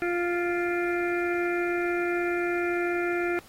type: harmonic tone with a mistuned harmonic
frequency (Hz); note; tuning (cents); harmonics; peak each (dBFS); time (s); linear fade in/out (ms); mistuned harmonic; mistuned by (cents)
349.2; F4; 0; 1 / 2 / 4 / 5 / 6 / 7; -26 / -34 / -33 / -37 / -38 / -37; 0.02-3.39; 0; 7; -32
effects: pink hiss -53 dBFS RMS until 3.48 s + AAC 48 kbps